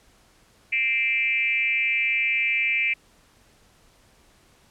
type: tone with frequency modulation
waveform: sine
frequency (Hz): 2349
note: D7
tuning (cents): 0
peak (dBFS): -20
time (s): 0.72-2.94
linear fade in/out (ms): 10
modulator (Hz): 251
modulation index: 1
effects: pink hiss -58 dBFS RMS until 4.7 s + low-pass 11000 Hz 12 dB/octave